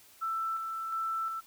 sine tone with tremolo, 1329 Hz, E6, 14 cents sharp, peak -30 dBFS, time 0.21-1.41 s, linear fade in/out 20 ms, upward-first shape square, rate 1.4 Hz, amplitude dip 35%, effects white hiss -58 dBFS RMS until 1.46 s

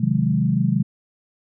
sine chord, Ab dominant seventh, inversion first, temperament equal with one note detuned, 130.81 / 155.56 / 181.82 / 207.7 Hz, C3 / Eb3 / Gb3 / Ab3, 0 / 0 / -30 / 0 cents, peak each -22 dBFS, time 0-0.83 s, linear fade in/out 10 ms, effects none

